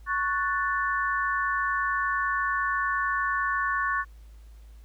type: chord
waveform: sine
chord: F# minor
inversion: second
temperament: equal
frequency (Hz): 1108.7 / 1480 / 1760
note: C#6 / F#6 / A6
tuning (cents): 0 / 0 / 0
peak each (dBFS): -27 / -30 / -29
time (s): 0.06-4.05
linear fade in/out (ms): 50
effects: added 54 Hz sine -45 dBFS peak until 4.84 s + pink hiss -64 dBFS RMS until 4.84 s